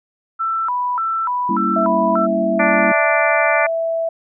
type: tone with vibrato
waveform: sine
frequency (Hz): 1147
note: D6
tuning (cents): -41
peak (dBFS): -17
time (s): 0.39-2.27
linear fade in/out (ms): 20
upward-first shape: square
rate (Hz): 1.7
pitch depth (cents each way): 260
type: chord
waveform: sine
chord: G diminished seventh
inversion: none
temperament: equal with one note detuned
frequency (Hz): 197.25 / 233.1 / 277.2 / 329.6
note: G3 / Bb3 / Db4 / Fb4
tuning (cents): +11 / 0 / 0 / 0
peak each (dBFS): -22 / -23 / -27 / -23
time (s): 1.49-2.92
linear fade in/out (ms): 5
type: tone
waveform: sine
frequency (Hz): 659.3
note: E5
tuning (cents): 0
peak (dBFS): -17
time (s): 1.76-4.09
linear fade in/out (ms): 5
type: harmonic tone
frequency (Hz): 293.5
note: D4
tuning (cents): -1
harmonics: 2 / 3 / 4 / 5 / 6 / 7 / 8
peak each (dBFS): -22 / -22 / -22 / -22 / -22 / -22 / -22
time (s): 2.59-3.67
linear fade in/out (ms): 10
effects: none